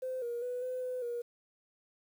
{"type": "tone with pitch steps", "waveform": "sine", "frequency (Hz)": [515, 475, 494.9, 507, 504, 477.4], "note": ["C5", "A#4", "B4", "B4", "B4", "A#4"], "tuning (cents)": [-28, 33, 4, 45, 35, 41], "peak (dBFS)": -33, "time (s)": [0.02, 1.22], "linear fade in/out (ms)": 10, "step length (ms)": 200, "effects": ["tanh soft clip ceiling -30 dBFS", "10-bit"]}